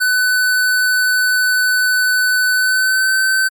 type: tone with pitch glide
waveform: square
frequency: 1502 to 1535.3 Hz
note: F#6 to G6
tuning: +26 to -36 cents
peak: -13 dBFS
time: 0-3.49 s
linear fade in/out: 20 ms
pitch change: +38 cents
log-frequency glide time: 2.52-3.14 s
effects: Opus 48 kbps